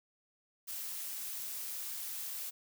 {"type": "noise", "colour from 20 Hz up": "blue", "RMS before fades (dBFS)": -41, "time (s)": [0.67, 2.51], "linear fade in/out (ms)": 20, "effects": []}